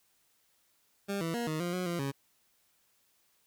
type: tone with pitch steps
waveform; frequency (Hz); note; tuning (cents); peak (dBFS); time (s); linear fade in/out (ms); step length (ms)
20% pulse; 199.7 / 165 / 237 / 156.3 / 174.9 / 181.9 / 172.4 / 137.9; G3 / E3 / A#3 / D#3 / F3 / F#3 / F3 / C#3; +32 / +2 / +29 / +8 / +3 / -29 / -22 / -9; -27; 1.08-2.12; 20; 130
effects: white hiss -71 dBFS RMS until 3.46 s

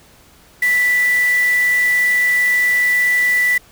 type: tone in noise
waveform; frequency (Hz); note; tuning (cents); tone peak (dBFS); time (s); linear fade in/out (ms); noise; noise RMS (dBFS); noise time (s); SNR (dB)
sine; 1973; B6; -2; -12; 0.62-3.58; 5; white; -30; 0.62-3.58; +15
effects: pink hiss -48 dBFS RMS until 3.71 s

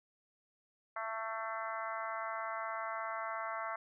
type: harmonic tone with a mistuned harmonic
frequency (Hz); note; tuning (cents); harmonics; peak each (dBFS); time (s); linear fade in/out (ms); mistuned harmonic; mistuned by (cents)
222.9; A3; +23; 3 / 4 / 5 / 6 / 7 / 8 / 9; -43 / -45 / -42 / -43 / -48 / -51 / -48; 0.96-3.76; 5; 9; +24
effects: none

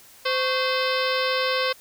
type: harmonic tone with a mistuned harmonic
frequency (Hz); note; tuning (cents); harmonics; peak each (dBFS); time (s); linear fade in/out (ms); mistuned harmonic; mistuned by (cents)
516; C5; -24; 1 / 2 / 3 / 4 / 5 / 6 / 7 / 8 / 9 / 10; -25 / -28 / -30 / -31 / -32 / -33 / -33 / -34 / -35 / -35; 0.25-1.73; 10; 2; +120
effects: white hiss -50 dBFS RMS until 1.8 s

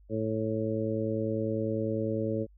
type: harmonic tone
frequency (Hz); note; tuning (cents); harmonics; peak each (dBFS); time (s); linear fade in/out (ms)
110; A2; 0; 1 / 2 / 3 / 4 / 5; -34 / -34 / -34 / -34 / -34; 0.09-2.47; 50
effects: added 50 Hz sine -54 dBFS peak until 2.57 s

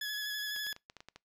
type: tone with vibrato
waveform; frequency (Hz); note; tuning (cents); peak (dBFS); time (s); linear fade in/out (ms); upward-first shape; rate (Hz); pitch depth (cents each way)
20% pulse; 1696; G#6; +36; -30; 0.01-0.73; 5; square; 12; 18
type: clicks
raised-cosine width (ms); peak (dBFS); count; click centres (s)
0.2; -31; 9; 0.563 / 0.667 / 0.728 / 0.764 / 0.899 / 0.967 / 1.005 / 1.086 / 1.16
effects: noise-tail reverb RT60 0.2 s tail -25 dB re dry

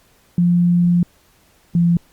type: tone pair in turn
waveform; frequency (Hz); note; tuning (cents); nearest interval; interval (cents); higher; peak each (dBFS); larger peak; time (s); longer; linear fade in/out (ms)
sine; 174.61 / 171.31; F3 / F3; 0 / -33; unison; 33; first; -11; neither; 0.38-1.03 / 1.75-1.97; first; 2
effects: pink hiss -55 dBFS RMS until 2.12 s + Opus 48 kbps

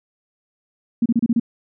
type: tone bursts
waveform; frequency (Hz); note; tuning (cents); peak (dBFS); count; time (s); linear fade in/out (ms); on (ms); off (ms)
sine; 233.1; A#3; 0; -13; 6; 1.02-1.398; 5; 38; 30
effects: none

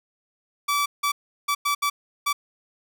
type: tone bursts at uneven times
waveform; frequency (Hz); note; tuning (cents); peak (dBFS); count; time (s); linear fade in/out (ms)
sawtooth; 1154; D6; -31; -17; 6; 0.68-0.86 / 1.03-1.12 / 1.48-1.55 / 1.65-1.75 / 1.82-1.9 / 2.26-2.33; 10
effects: none

